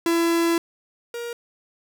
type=tone pair in turn; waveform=45% pulse; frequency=335.8 / 472.4 Hz; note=E4 / A#4; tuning=+32 / +23 cents; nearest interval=tritone; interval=591 cents; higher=second; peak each=-18 / -29 dBFS; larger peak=first; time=0.06-0.58 / 1.14-1.33 s; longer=first; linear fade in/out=2 ms; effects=none